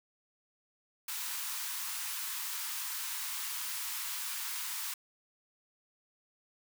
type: high-pass noise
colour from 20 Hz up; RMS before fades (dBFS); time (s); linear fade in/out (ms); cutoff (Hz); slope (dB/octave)
white; -38; 1.08-4.94; 5; 860; 96
effects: none